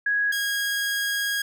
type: tone pair in turn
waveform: sine / sawtooth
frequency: 1661.2 / 1640.2 Hz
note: G#6 / G#6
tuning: 0 / -22 cents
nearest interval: unison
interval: 22 cents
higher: first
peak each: -20 dBFS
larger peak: neither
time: 0.06-0.32 / 0.32-1.42 s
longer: second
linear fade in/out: 5 ms
effects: none